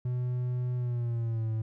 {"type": "tone with pitch glide", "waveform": "triangle", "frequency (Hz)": [124.3, 110.74], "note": ["B2", "A2"], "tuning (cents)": [12, 12], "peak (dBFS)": -26, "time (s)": [0.05, 1.62], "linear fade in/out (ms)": 5, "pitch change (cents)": -200, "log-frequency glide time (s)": [0.76, 1.51], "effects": []}